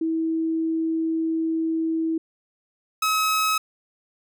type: tone pair in turn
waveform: sine / sawtooth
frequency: 324 / 1280.7 Hz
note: E4 / D#6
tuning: -30 / +50 cents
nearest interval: 2 octaves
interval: 2380 cents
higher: second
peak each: -21 / -16 dBFS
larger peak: second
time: 0.01-2.18 / 3.02-3.58 s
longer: first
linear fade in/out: 5 ms
effects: none